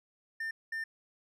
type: tone bursts at uneven times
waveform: triangle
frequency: 1800 Hz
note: A6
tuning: 39 cents sharp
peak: -32 dBFS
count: 2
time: 0.4-0.51 / 0.72-0.84 s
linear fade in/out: 5 ms
effects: none